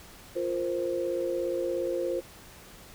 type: chord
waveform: sine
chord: F suspended fourth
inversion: none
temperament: equal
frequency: 349.2 / 466.2 / 523.3 Hz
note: F4 / Bb4 / C5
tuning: 0 / 0 / 0 cents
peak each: -31 / -35 / -30 dBFS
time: 0.35-2.21 s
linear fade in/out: 20 ms
effects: pink hiss -50 dBFS RMS until 2.94 s